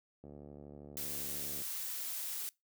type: click train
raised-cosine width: 2 ms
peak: -37 dBFS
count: 101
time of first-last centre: 0.24-1.617 s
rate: 72.6 Hz
type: noise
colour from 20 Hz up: blue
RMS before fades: -40 dBFS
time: 0.97-2.49 s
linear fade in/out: 0 ms
effects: noise-tail reverb RT60 0.2 s tail -23 dB re dry + high-pass 80 Hz 12 dB/octave

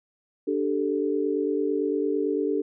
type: chord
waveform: sine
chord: D suspended fourth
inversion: none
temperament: just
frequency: 293.7 / 391.6 / 440.5 Hz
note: D4 / G4 / A4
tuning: 0 / -2 / +2 cents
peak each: -27 dBFS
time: 0.47-2.62 s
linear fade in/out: 10 ms
effects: none

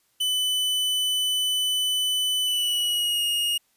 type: tone with pitch glide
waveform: 45% pulse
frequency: 3000 to 2860 Hz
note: F#7 to F7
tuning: +23 to +41 cents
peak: -22 dBFS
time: 0.2-3.58 s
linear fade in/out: 10 ms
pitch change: -82 cents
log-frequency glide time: 2.44-3.23 s
effects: white hiss -67 dBFS RMS until 3.76 s + resampled to 32000 Hz

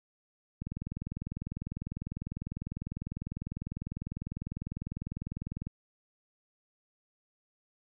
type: click train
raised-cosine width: 5 ms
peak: -25 dBFS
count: 102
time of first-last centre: 0.62-5.67 s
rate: 20 Hz
effects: none

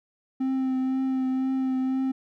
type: tone with vibrato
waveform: triangle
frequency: 261.9 Hz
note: C4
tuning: 2 cents sharp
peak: -21 dBFS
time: 0.4-2.12 s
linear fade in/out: 10 ms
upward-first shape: triangle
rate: 2 Hz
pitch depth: 19 cents each way
effects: none

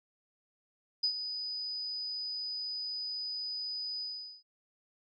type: tone with ADSR envelope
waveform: sine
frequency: 4978 Hz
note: D#8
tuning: in tune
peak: -25 dBFS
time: 1.03-4.43 s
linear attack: 10 ms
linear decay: 82 ms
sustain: -10 dB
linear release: 420 ms
effects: none

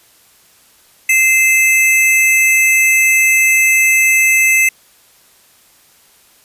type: tone pair together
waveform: square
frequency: 2075 / 2614 Hz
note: C7 / E7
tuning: -15 / -15 cents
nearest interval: major third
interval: 400 cents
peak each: -12 dBFS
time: 1.09-4.69 s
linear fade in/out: 5 ms
effects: white hiss -49 dBFS RMS until 6.44 s + resampled to 32000 Hz

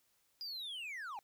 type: linear sweep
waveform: triangle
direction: down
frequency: 4932 to 767 Hz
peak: -40 dBFS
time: 0.41-1.19 s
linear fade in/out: 0 ms
effects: white hiss -75 dBFS RMS until 1.23 s

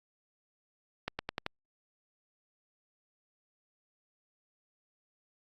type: accelerating click train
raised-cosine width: 0.3 ms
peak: -17 dBFS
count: 5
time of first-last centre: 1.08-1.464 s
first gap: 110 ms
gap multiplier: 0.91
effects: Opus 48 kbps

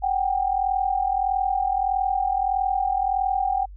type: tone pair together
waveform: sine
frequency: 752 / 793.6 Hz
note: F#5 / G5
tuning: +28 / +21 cents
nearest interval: minor second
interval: 93 cents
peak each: -23 dBFS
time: 0.02-3.66 s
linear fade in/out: 20 ms
effects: added 48 Hz sine -38 dBFS peak until 3.76 s

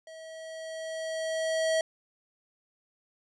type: tone with level ramp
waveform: square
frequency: 643 Hz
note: E5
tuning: 43 cents flat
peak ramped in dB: -45 to -24 dBFS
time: 0.07-1.81 s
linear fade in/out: 2 ms
effects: resampled to 22050 Hz

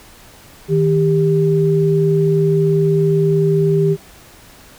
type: tone pair together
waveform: sine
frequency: 157.23 / 396.2 Hz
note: D#3 / G4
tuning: +18 / +18 cents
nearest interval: octave + major third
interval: 1600 cents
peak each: -14 dBFS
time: 0.68-3.97 s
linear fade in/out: 50 ms
effects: pink hiss -43 dBFS RMS until 4.78 s

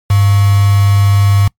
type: tone with quantisation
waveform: sine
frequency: 100.2 Hz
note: G2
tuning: 38 cents sharp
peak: -6 dBFS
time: 0.1-1.48 s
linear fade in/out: 5 ms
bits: 3
effects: noise-tail reverb RT60 0.1 s tail -24 dB re dry + MP3 96 kbps

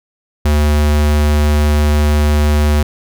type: tone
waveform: square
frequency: 74.5 Hz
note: D2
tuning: 25 cents sharp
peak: -10 dBFS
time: 0.45-2.83 s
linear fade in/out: 5 ms
effects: none

